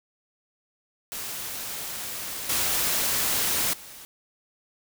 white noise with level steps, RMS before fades -34 / -25 / -44 dBFS, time 1.12-4.05 s, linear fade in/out 0 ms, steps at 2.49 / 3.73 s, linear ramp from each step 5 ms, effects none

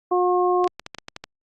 harmonic tone, 359.8 Hz, F#4, 48 cents flat, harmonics 1 / 2 / 3, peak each -19 / -22 / -24 dBFS, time 0.11-0.68 s, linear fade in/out 10 ms
clicks, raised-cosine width 0.2 ms, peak -16 dBFS, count 9, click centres 0.643 / 0.676 / 0.796 / 0.864 / 0.947 / 0.985 / 1.084 / 1.164 / 1.24 s
effects Opus 32 kbps

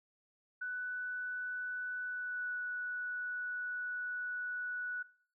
sine tone with pitch glide, 1489 to 1475.3 Hz, F#6 to F#6, +11 to -5 cents, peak -36 dBFS, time 0.61-5.03 s, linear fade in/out 10 ms, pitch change -16 cents, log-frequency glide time 2.04-2.55 s, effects noise-tail reverb RT60 0.5 s tail -19 dB re dry

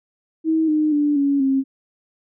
sine tone with pitch steps, 319.8 / 306.2 / 293.3 / 280.8 / 268.9 Hz, D#4 / D#4 / D4 / C#4 / C4, +48 / -28 / -2 / +22 / +47 cents, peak -15 dBFS, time 0.44-1.64 s, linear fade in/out 50 ms, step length 240 ms, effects none

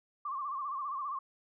sine tone with vibrato, 1119 Hz, C#6, 16 cents sharp, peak -34 dBFS, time 0.25-1.19 s, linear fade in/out 5 ms, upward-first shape sine, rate 15 Hz, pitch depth 110 cents each way, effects none

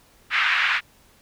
white band-pass noise, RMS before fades -21 dBFS, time 0.3-0.81 s, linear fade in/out 50 ms, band 1300 to 2500 Hz, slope 24 dB/octave, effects pink hiss -56 dBFS RMS until 1.21 s

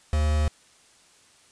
triangle tone with quantisation, 75.9 Hz, D#2, 42 cents flat, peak -18 dBFS, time 0.13-0.48 s, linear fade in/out 0 ms, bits 5, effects white hiss -57 dBFS RMS until 1.51 s + resampled to 22050 Hz

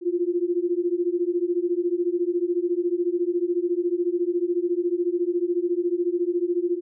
sine beating tone pair, 343.4 / 357.4 Hz, F4 / F4, -29 / +40 cents, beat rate 14 Hz, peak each -24 dBFS, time 0.01-6.81 s, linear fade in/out 50 ms, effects none

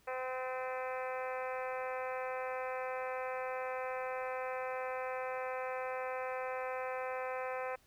harmonic tone with a mistuned harmonic, 256.9 Hz, C4, 32 cents flat, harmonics 2 / 3 / 4 / 5 / 6 / 7 / 8 / 9 / 10, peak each -39 / -43 / -45 / -47 / -49 / -50 / -51 / -52 / -53 dBFS, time 0.07-7.76 s, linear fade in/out 10 ms, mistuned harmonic 9, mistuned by +25 cents, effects pink hiss -68 dBFS RMS until 7.86 s

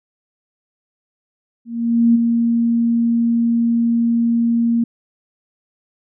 sine tone with ADSR envelope, 233.1 Hz, A#3, in tune, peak -8 dBFS, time 1.65-4.84 s, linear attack 500 ms, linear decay 14 ms, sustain -5 dB, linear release 5 ms, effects none

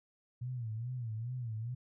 sine tone with vibrato, 117.8 Hz, A#2, 19 cents sharp, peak -36 dBFS, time 0.41-1.75 s, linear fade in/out 10 ms, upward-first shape sine, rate 2.4 Hz, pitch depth 140 cents each way, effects none

